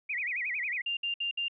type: tone with vibrato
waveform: sine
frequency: 2196 Hz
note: C#7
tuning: 17 cents flat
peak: -30 dBFS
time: 0.09-0.82 s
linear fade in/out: 10 ms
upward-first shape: sine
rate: 11 Hz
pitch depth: 250 cents each way
type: tone bursts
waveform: sine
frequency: 2794 Hz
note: F7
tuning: in tune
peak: -29 dBFS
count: 4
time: 0.86-1.483 s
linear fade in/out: 5 ms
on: 110 ms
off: 61 ms
effects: none